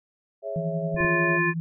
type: chord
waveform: sine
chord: C# minor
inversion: second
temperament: equal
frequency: 415.3 / 554.4 / 659.3 Hz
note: G#4 / C#5 / E5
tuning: 0 / 0 / 0 cents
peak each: -36 / -33 / -31 dBFS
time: 0.42-1.4 s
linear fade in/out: 50 ms
type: tone with tremolo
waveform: sine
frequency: 164.81 Hz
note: E3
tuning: in tune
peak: -24 dBFS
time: 0.56-1.6 s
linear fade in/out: 0 ms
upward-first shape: sine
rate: 11 Hz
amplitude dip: 65%
type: clicks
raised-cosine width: 5 ms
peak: -23 dBFS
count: 3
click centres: 0.946 / 1.007 / 1.048 s
type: harmonic tone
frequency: 349.2 Hz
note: F4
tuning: in tune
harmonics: 1 / 3 / 5 / 7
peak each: -26 / -29 / -24 / -29 dBFS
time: 0.96-1.54 s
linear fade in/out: 50 ms
effects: none